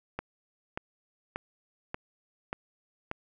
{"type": "click train", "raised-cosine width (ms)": 0.5, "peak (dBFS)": -18, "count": 6, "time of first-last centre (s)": [0.19, 3.114], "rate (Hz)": 1.71, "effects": []}